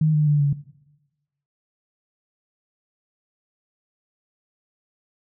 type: tone with pitch steps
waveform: sine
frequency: 155.56 / 151.22 / 147 / 142.9 Hz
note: D#3 / D#3 / D3 / D3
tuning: 0 / -49 / +2 / -47 cents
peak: -15 dBFS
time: 0.01-0.53 s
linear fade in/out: 5 ms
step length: 130 ms
effects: noise-tail reverb RT60 1.0 s tail -18 dB re dry